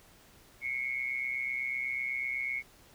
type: tone with amplitude modulation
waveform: sine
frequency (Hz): 2192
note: C#7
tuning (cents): -20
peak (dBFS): -28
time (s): 0.61-2.63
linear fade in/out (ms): 50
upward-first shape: sine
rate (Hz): 128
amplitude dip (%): 70
effects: pink hiss -59 dBFS RMS until 2.94 s